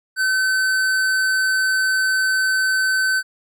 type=tone with hard clipping; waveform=sine; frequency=1528 Hz; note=G6; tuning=45 cents flat; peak=-18 dBFS; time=0.16-3.23 s; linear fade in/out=50 ms; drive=14 dB; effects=none